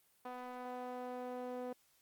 sawtooth tone with band-pass filter sweep, 249.6 Hz, B3, 19 cents sharp, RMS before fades -44 dBFS, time 0.25-1.73 s, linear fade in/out 5 ms, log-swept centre 860 to 520 Hz, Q 1.7, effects white hiss -72 dBFS RMS until 2.01 s + Opus 32 kbps

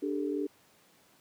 sine chord, D suspended fourth, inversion none, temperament equal with one note detuned, 293.7 / 397.2 / 440 Hz, D4 / G4 / A4, 0 / +23 / 0 cents, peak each -32 / -34 / -37 dBFS, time 0.02-0.47 s, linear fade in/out 10 ms, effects pink hiss -63 dBFS RMS until 1.2 s + high-pass 150 Hz 12 dB/octave

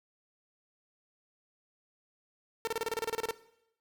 sawtooth tone bursts, 452.9 Hz, A#4, 50 cents flat, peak -26 dBFS, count 13, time 2.65-3.309 s, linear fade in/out 0 ms, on 23 ms, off 30 ms, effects noise-tail reverb RT60 0.8 s tail -18 dB re dry

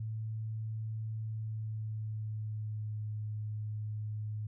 sine tone with pitch glide, 110 to 106.75 Hz, A2 to G#2, 0 to +48 cents, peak -35 dBFS, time 0-4.47 s, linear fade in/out 5 ms, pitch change -52 cents, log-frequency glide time 1.19-3.03 s, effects none

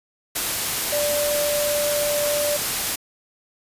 sine tone in noise, 587.3 Hz, D5, in tune, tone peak -21 dBFS, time 0.92-2.57 s, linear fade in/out 10 ms, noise white, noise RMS -24 dBFS, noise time 0.35-2.96 s, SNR 0 dB, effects resampled to 32000 Hz

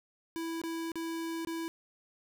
square tone with dropouts, 329.6 Hz, E4, in tune, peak -35 dBFS, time 0.36-1.68 s, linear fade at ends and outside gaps 0 ms, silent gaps 0.616-0.637 / 0.918-0.956 / 1.449-1.472 s, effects none

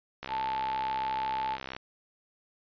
click train, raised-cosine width 0.3 ms, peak -21 dBFS, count 102, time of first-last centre 0.23-1.765 s, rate 65.8 Hz
sine tone with pitch glide, 880 to 873.9 Hz, A5 to A5, 0 to -12 cents, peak -29 dBFS, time 0.28-1.58 s, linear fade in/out 50 ms, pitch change -12 cents, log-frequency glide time 0.48-0.53 s
effects resampled to 11025 Hz

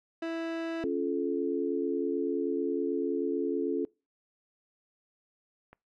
30% pulse tone, 329.6 Hz, E4, in tune, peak -29 dBFS, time 0.22-0.84 s, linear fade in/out 5 ms
sine chord, Db augmented, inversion none, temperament just, 277.2 / 346.5 / 433.1 Hz, Db4 / F4 / A4, 0 / -14 / -27 cents, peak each -32 dBFS, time 0.84-3.85 s, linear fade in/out 0 ms
click, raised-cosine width 0.5 ms, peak -35 dBFS, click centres 5.73 s
effects noise-tail reverb RT60 0.3 s tail -25 dB re dry + low-pass 3000 Hz 12 dB/octave

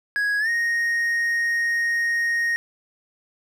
triangle tone with pitch glide, 1661.2 to 1864.6 Hz, G#6 to A#6, 0 to 0 cents, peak -18 dBFS, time 0.16-2.56 s, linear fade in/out 0 ms, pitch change +200 cents, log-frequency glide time 0.39-0.49 s, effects none

